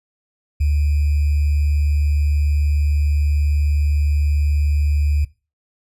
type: tone with sample-and-hold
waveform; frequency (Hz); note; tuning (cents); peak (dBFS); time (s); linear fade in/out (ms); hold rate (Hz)
sine; 73.42; D2; 0; -14; 0.6-5.25; 10; 2450
effects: noise-tail reverb RT60 0.3 s tail -20 dB re dry + resampled to 32000 Hz